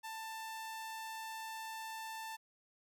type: tone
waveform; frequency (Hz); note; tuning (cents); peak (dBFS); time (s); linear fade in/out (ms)
sawtooth; 888; A5; +16; -39; 0.03-2.37; 20
effects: 13-bit